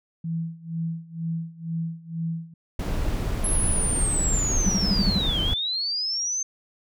sine tone with tremolo, 164.81 Hz, E3, in tune, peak -24 dBFS, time 0.24-2.54 s, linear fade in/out 5 ms, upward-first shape sine, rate 2.1 Hz, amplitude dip 90%
brown noise, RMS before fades -25 dBFS, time 2.79-5.54 s, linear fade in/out 5 ms
sine linear two-way sweep, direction down then up, 10960 to 3048 to 6330 Hz, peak -24 dBFS, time 3.44-6.43 s, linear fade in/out 5 ms, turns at 5.41 s
sine tone bursts, 193.9 Hz, G3, 19 cents flat, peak -19 dBFS, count 7, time 4.66-5.186 s, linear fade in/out 5 ms, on 34 ms, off 48 ms
effects none

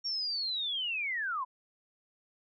sine linear sweep, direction down, 5588 to 961 Hz, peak -31 dBFS, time 0.04-1.45 s, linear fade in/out 20 ms, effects none

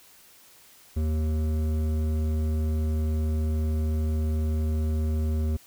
triangle tone with hard clipping, 77.8 Hz, D#2, in tune, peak -25 dBFS, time 0.96-5.57 s, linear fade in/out 10 ms, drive 15 dB, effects white hiss -54 dBFS RMS until 5.66 s

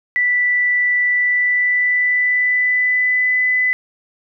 sine tone with pitch glide, 1972 to 2004 Hz, B6 to B6, -3 to +25 cents, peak -13 dBFS, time 0.16-3.73 s, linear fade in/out 0 ms, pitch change +28 cents, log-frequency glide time 1.08-3.41 s, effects none

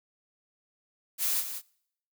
blue noise with echo, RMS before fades -28 dBFS, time 1.18-1.44 s, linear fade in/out 50 ms, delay 180 ms, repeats 1, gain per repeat -9 dB, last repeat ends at 1.62 s, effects noise-tail reverb RT60 0.7 s tail -24 dB re dry

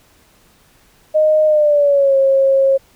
sine tone with pitch glide, 618 to 541.1 Hz, D#5 to C#5, -12 to -42 cents, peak -9 dBFS, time 1.14-2.78 s, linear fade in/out 20 ms, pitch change -230 cents, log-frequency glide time 1.46-2.16 s, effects pink hiss -52 dBFS RMS until 2.95 s

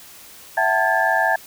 sine tone cluster, 662 / 755 / 887 / 1623 / 1729 Hz, E5 / F#5 / A5 / G#6 / A6, +7 / +35 / +14 / -40 / -31 cents, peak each -22 dBFS, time 0.57-1.36 s, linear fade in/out 5 ms, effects white hiss -43 dBFS RMS until 1.46 s

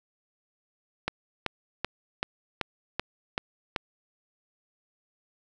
click train, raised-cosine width 0.3 ms, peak -11 dBFS, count 8, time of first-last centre 1.08-3.762 s, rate 2.61 Hz, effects none

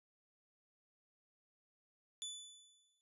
25% pulse tone with exponential decay, 3481 Hz, A7, 19 cents flat, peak -37 dBFS, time 2.22-3.01 s, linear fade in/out 0 ms, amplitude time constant 170 ms, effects resampled to 32000 Hz

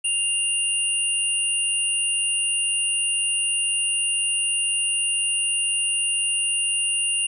sine tone pair together, 2794 / 9398 Hz, F7 / D9, 0 / 0 cents, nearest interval octave + major sixth, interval 2100 cents, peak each -23 dBFS, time 0.04-7.27 s, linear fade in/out 10 ms, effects none

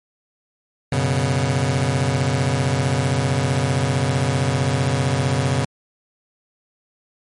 sawtooth chord, F# suspended fourth, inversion none, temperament just, 92.5 / 123.33 / 138.75 Hz, F#2 / B2 / C#3, 0 / -2 / +2 cents, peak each -21 / -17 / -16 dBFS, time 0.92-5.65 s, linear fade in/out 5 ms, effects MP3 48 kbps

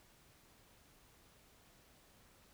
silence, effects pink hiss -66 dBFS RMS until 2.53 s

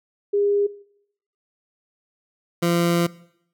sine / 20% pulse tone pair in turn, 406.2 / 171.43 Hz, G#4 / F3, -38 / -32 cents, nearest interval octave + minor third, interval 1494 cents, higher first, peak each -17 / -13 dBFS, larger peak second, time 0.33-0.67 / 2.62-3.07 s, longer second, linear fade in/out 10 ms, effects noise-tail reverb RT60 0.7 s tail -20 dB re dry

